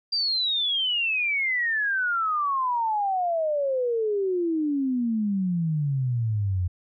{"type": "exponential sweep", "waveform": "sine", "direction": "down", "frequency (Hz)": [4775, 87.31], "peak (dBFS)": -22, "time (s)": [0.12, 6.68], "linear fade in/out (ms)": 10, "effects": []}